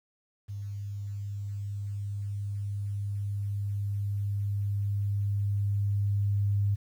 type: tone with level ramp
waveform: sine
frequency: 101.1 Hz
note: G#2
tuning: 46 cents flat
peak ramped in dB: -34 to -23 dBFS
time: 0.48-6.76 s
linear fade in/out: 20 ms
effects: 10-bit